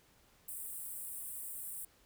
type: high-pass noise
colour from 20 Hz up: pink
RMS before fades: -44 dBFS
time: 0.48-1.85 s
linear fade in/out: 5 ms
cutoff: 8100 Hz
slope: 96 dB/octave
effects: pink hiss -67 dBFS RMS until 2.05 s

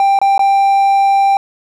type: tone with dropouts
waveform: triangle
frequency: 789 Hz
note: G5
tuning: 11 cents sharp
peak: -6 dBFS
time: 0-1.37 s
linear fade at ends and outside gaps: 1 ms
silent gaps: 0.189-0.215 / 0.379-0.393 s
effects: none

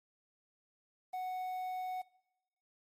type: tone with quantisation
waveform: triangle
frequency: 740 Hz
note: F#5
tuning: in tune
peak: -34 dBFS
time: 1.13-2.02 s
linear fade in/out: 10 ms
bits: 10
effects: noise-tail reverb RT60 0.9 s tail -21 dB re dry + MP3 64 kbps

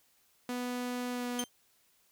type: tone with pitch glide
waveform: sawtooth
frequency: 246.9 to 244.5 Hz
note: B3 to B3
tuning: 0 to -17 cents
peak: -30 dBFS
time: 0.49-1.44 s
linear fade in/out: 2 ms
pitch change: -17 cents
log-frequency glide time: 1.11-1.27 s
type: tone with exponential decay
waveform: 20% pulse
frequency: 3149 Hz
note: G7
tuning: 7 cents sharp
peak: -24 dBFS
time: 1.39-1.49 s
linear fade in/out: 2 ms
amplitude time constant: 21 ms
effects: white hiss -69 dBFS RMS until 2.11 s

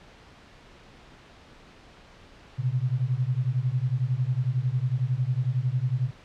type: beating tone pair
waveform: sine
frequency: 121.5 / 132.5 Hz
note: B2 / C3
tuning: -28 / +22 cents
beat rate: 11 Hz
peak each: -26 dBFS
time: 2.58-6.11 s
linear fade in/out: 20 ms
effects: pink hiss -51 dBFS RMS until 6.24 s + low-pass 4000 Hz 12 dB/octave

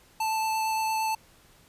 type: tone with vibrato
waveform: square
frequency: 880 Hz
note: A5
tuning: in tune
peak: -26 dBFS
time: 0.2-1.15 s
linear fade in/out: 5 ms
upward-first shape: triangle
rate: 8.7 Hz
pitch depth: 10 cents each way
effects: pink hiss -58 dBFS RMS until 1.68 s + resampled to 32000 Hz

